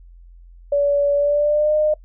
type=tone with pitch glide; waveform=sine; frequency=572 to 609.5 Hz; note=D5 to D#5; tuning=-46 to -36 cents; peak=-14 dBFS; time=0.72-1.94 s; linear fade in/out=5 ms; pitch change=+110 cents; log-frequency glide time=1.15-1.75 s; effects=noise-tail reverb RT60 0.1 s tail -23 dB re dry + added 43 Hz sine -41 dBFS peak until 2.04 s